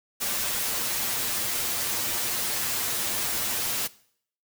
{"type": "noise with comb filter", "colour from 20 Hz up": "white", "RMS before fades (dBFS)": -28, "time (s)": [0.2, 3.88], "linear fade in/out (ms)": 20, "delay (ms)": 8.5, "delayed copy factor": 0.8, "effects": ["noise-tail reverb RT60 0.6 s tail -20 dB re dry"]}